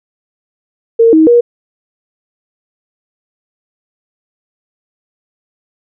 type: tone with pitch steps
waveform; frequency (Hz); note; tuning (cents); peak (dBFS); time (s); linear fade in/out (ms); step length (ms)
sine; 458.3 / 317.1 / 476.9; A#4 / D#4 / A#4; -29 / +33 / +39; -3; 0.99-1.41; 10; 140
effects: none